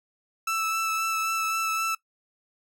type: tone with vibrato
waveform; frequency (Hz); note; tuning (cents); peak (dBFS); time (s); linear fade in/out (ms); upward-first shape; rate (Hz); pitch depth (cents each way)
30% pulse; 1318.5; E6; 0; -22; 0.47-1.95; 5; sine; 3.8; 13
effects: noise-tail reverb RT60 0.1 s tail -20 dB re dry